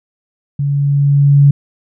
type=tone with level ramp; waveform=sine; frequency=141.8 Hz; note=C#3; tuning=40 cents sharp; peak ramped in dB=-13 to -3 dBFS; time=0.59-1.51 s; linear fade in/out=5 ms; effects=none